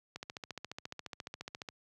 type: click train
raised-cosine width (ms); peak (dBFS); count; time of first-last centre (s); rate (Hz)
0.2; -24; 23; 0.16-1.688; 14.4
effects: high-pass 80 Hz 12 dB/octave